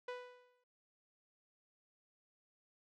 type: tone with exponential decay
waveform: sawtooth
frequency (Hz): 495.3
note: B4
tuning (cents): +5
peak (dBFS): -36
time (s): 0.08-0.64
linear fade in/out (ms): 5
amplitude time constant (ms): 120
effects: low-pass 3000 Hz 12 dB/octave